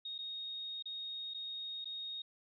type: tone with dropouts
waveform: sine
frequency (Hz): 3729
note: A#7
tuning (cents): 0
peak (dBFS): -40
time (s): 0.05-2.22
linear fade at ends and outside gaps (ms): 5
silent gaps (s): 0.181-0.187 / 0.825-0.856 / 1.338-1.344 / 1.845-1.855
effects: none